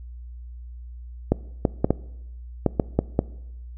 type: clicks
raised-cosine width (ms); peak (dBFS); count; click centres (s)
2; -4; 8; 1.32 / 1.652 / 1.845 / 1.906 / 2.663 / 2.798 / 2.99 / 3.191
effects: noise-tail reverb RT60 0.9 s tail -21 dB re dry + added 60 Hz sine -36 dBFS peak until 3.77 s